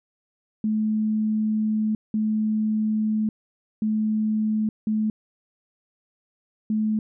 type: tone bursts at uneven times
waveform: sine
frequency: 215.9 Hz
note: A3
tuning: 33 cents flat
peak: -20 dBFS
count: 5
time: 0.64-1.95 / 2.14-3.29 / 3.82-4.69 / 4.87-5.1 / 6.7-6.99 s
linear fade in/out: 2 ms
effects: none